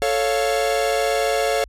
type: chord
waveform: 45% pulse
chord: A augmented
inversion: none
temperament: equal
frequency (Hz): 440 / 554.4 / 698.5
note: A4 / C#5 / E#5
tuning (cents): 0 / 0 / 0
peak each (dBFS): -23 / -22 / -23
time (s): 0.02-1.64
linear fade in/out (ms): 0
effects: added 50 Hz sine -42 dBFS peak until 1.68 s + low-pass 12000 Hz 12 dB/octave